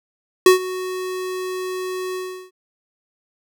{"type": "tone with ADSR envelope", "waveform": "square", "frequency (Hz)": 370, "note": "F#4", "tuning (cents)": 0, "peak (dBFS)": -6, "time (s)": [0.46, 2.51], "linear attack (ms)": 3, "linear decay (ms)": 120, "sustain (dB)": -19, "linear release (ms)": 360, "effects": []}